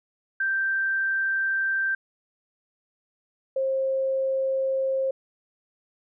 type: tone pair in turn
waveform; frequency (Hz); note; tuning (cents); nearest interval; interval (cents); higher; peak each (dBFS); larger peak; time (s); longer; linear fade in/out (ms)
sine; 1568 / 532.7; G6 / C5; 0 / +31; octave + perfect fifth; 1869; first; -22; neither; 0.4-1.95 / 3.56-5.11; neither; 5
effects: none